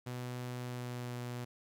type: tone with pitch glide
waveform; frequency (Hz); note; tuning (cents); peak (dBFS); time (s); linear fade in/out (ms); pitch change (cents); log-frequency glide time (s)
sawtooth; 124 to 122.29; B2 to B2; +7 to -17; -35; 0.06-1.45; 10; -24; 0.54-1.16
effects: 12-bit